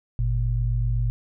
sine tone pair together, 49.36 / 117.4 Hz, G1 / A#2, +13 / +13 cents, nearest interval octave + minor third, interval 1500 cents, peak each -23 dBFS, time 0.19-1.1 s, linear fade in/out 0 ms, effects none

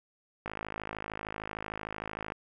click train, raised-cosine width 0.5 ms, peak -21 dBFS, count 100, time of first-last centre 0.46-2.321 s, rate 53.2 Hz, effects none

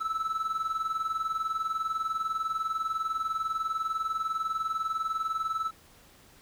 triangle tone with tremolo, 1313 Hz, E6, 7 cents flat, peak -23 dBFS, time 0-5.71 s, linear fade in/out 20 ms, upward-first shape sine, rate 20 Hz, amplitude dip 75%, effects tanh soft clip ceiling -19 dBFS + pink hiss -57 dBFS RMS until 6.41 s

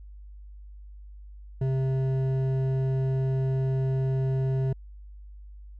sine tone with hard clipping, 132.4 Hz, C3, 21 cents sharp, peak -25 dBFS, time 1.61-4.73 s, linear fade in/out 5 ms, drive 9 dB, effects added 50 Hz sine -42 dBFS peak until 5.79 s

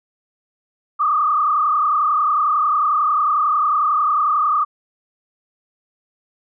sine tone with frequency modulation, 1206 Hz, D6, 46 cents sharp, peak -14 dBFS, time 0.99-4.65 s, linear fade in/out 20 ms, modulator 31.1 Hz, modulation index 1.9, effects none

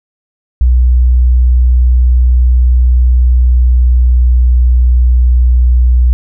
sine tone with pitch glide, 61.74 to 61.35 Hz, B1 to B1, 0 to -11 cents, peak -4 dBFS, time 0.61-6.13 s, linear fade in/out 0 ms, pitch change -11 cents, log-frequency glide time 3.24-4.29 s, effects none

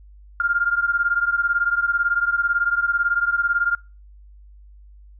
sine beating tone pair, 1396.9 / 1414.9 Hz, F6 / F6, 0 / +22 cents, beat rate 18 Hz, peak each -20 / -22 dBFS, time 0.4-3.75 s, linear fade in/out 2 ms, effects noise-tail reverb RT60 0.3 s tail -24 dB re dry + added 50 Hz sine -43 dBFS peak until 5.19 s

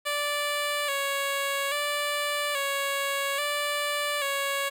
10% pulse tone with vibrato, 570 Hz, C#5, 48 cents sharp, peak -18 dBFS, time 0.05-4.7 s, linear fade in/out 20 ms, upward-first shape square, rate 0.6 Hz, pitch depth 43 cents each way, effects 10-bit

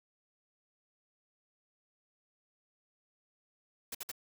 white noise bursts, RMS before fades -40 dBFS, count 3, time 3.92-4.116 s, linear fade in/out 5 ms, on 28 ms, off 56 ms, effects none

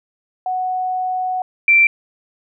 sine tone pair in turn, 740 / 2349 Hz, F#5 / D7, 0 / 0 cents, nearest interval octave + minor sixth, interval 2000 cents, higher second, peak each -18 / -8 dBFS, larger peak second, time 0.46-1.42 / 1.68-1.87 s, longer first, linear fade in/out 2 ms, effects none

